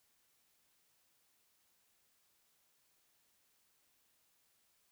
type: silence
effects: white hiss -75 dBFS RMS until 4.91 s